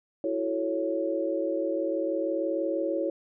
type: chord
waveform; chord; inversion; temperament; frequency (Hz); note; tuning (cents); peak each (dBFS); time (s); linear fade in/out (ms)
sine; F# minor seventh; third; equal with one note detuned; 329.6 / 370 / 436 / 554.4; E4 / F#4 / A4 / C#5; 0 / 0 / -16 / 0; -30 / -34 / -35 / -29; 0.24-3.1; 2
effects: none